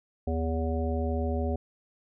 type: harmonic tone with a mistuned harmonic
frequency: 81.3 Hz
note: E2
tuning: 23 cents flat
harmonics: 1 / 3 / 5 / 7 / 9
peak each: -28 / -33 / -35 / -36 / -38 dBFS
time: 0.27-1.56 s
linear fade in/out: 5 ms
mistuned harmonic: 1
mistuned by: -100 cents
effects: none